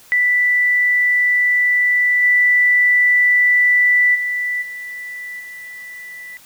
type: tone with level steps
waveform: sine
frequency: 1975.5 Hz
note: B6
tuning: in tune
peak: -12 / -10 / -18 / -27 / -31 dBFS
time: 0.12-6.37 s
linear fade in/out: 0 ms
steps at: 2.22 / 4.14 / 4.61 / 5.39 s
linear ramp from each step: 20 ms
effects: white hiss -46 dBFS RMS until 6.45 s